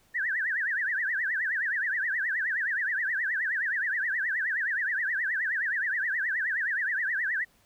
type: tone with vibrato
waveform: sine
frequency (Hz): 1739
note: A6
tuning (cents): -21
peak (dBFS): -26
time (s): 0.14-7.45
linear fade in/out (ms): 20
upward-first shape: triangle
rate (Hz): 9.5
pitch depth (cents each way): 260
effects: pink hiss -64 dBFS RMS until 7.65 s